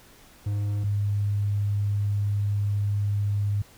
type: tone pair in turn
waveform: triangle / sine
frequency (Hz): 102.6 / 102.1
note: G#2 / G#2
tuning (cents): -21 / -29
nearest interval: unison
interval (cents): 8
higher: first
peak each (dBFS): -22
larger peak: neither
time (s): 0.46-0.84 / 0.84-3.62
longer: second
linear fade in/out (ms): 5
effects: pink hiss -53 dBFS RMS until 3.77 s